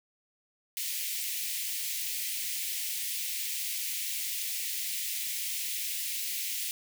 white high-pass noise, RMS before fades -34 dBFS, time 0.77-6.71 s, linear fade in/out 0 ms, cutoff 2000 Hz, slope 48 dB/octave, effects none

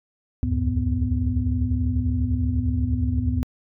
sine tone cluster, 68.6 / 77 / 88.6 / 108.9 / 250 Hz, C#2 / D#2 / F2 / A2 / B3, -17 / -17 / +25 / -17 / +21 cents, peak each -26 dBFS, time 0.43-3.43 s, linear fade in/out 0 ms, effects tanh soft clip ceiling -10 dBFS

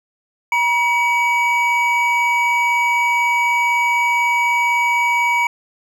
triangle tone pair together, 956 / 2271 Hz, A#5 / C#7, +43 / +41 cents, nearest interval octave + minor third, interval 1498 cents, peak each -15 dBFS, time 0.52-5.47 s, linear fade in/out 2 ms, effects none

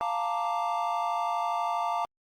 triangle chord, Bb major seventh, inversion second, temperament equal, 698.5 / 880 / 932.3 / 1174.7 Hz, F5 / A5 / Bb5 / D6, 0 / 0 / 0 / 0 cents, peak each -29 / -31 / -31 / -31 dBFS, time 0.01-2.05 s, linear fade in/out 0 ms, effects Opus 32 kbps

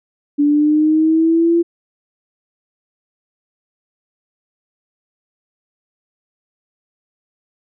sine linear sweep, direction up, 288.3 to 341.8 Hz, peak -10 dBFS, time 0.38-1.63 s, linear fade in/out 20 ms, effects none

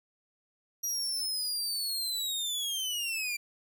sawtooth linear sweep, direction down, 5770 to 2349 Hz, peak -28 dBFS, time 0.83-3.37 s, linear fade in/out 10 ms, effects none

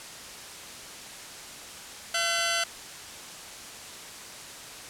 10% pulse tone pair together, 677.8 / 1525 Hz, E5 / G6, +48 / -48 cents, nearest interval octave + major second, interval 1404 cents, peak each -19 dBFS, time 2.14-2.64 s, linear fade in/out 5 ms, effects white hiss -42 dBFS RMS until 4.89 s + low-pass 9000 Hz 12 dB/octave

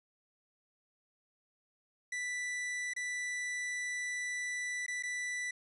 45% pulse tone with dropouts, 1975.5 Hz, B6, in tune, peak -35 dBFS, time 2.12-5.51 s, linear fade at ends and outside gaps 5 ms, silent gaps 2.936-2.963 / 4.864-4.88 / 5.026-5.034 s, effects resampled to 24000 Hz

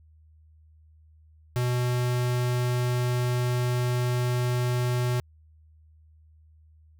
square tone, 123.47 Hz, B2, in tune, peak -24 dBFS, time 1.56-5.2 s, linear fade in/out 0 ms, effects added 78 Hz sine -53 dBFS peak until 6.99 s

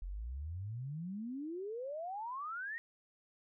sine exponential sweep, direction up, 42.38 to 1900 Hz, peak -39 dBFS, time 0.02-2.78 s, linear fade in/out 0 ms, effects none

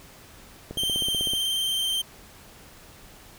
click train, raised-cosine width 2 ms, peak -21 dBFS, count 11, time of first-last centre 0.71-1.335 s, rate 16 Hz
45% pulse tone with vibrato, 3136 Hz, G7, in tune, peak -24 dBFS, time 0.77-2.02 s, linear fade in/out 10 ms, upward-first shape sine, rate 19 Hz, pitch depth 24 cents each way
effects pink hiss -49 dBFS RMS until 3.38 s

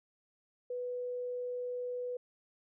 sine tone, 493.9 Hz, B4, in tune, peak -35 dBFS, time 0.7-2.17 s, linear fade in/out 5 ms, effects none

